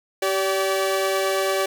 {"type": "tone pair together", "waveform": "sawtooth", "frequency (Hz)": [386.4, 575.1], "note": ["G4", "D5"], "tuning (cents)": [-25, -36], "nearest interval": "perfect fifth", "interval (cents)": 689, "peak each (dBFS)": -19, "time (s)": [0.22, 1.66], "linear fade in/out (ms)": 5, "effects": []}